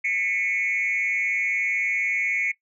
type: tone with frequency modulation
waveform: sine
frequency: 2205 Hz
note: C#7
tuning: 10 cents flat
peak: -20 dBFS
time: 0.04-2.52 s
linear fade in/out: 10 ms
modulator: 194 Hz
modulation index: 0.78
effects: noise-tail reverb RT60 0.1 s tail -19 dB re dry + tanh soft clip ceiling -17 dBFS